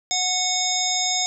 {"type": "harmonic tone", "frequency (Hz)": 734, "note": "F#5", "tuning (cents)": -14, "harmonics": [1, 3, 5, 7, 9, 10], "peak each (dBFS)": [-28, -31, -26, -27, -25, -30], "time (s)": [0.11, 1.26], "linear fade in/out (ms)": 0, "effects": []}